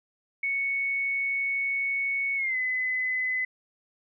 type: tone with pitch glide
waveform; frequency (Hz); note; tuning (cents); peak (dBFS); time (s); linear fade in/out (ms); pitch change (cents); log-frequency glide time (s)
sine; 2217 to 2021; C#7 to B6; 0 to +39; -25; 0.43-3.45; 5; -161; 2.36-2.57
effects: none